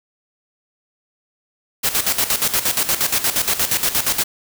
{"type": "noise with tremolo", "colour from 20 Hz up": "white", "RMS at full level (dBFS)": -17, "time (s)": [1.83, 4.24], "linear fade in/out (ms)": 20, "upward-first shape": "square", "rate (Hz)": 8.5, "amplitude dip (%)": 70, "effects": []}